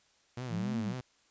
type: tone with vibrato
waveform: sawtooth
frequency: 116.54 Hz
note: A#2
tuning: in tune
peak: -33 dBFS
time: 0.37-1.01 s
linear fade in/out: 5 ms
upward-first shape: sine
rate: 3.8 Hz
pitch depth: 170 cents each way
type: linear two-way sweep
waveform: sine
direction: up then down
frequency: 156.8 to 232.6 to 168.8 Hz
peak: -32 dBFS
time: 0.49-0.95 s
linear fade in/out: 50 ms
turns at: 0.79 s
effects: white hiss -68 dBFS RMS until 1.3 s + resampled to 16000 Hz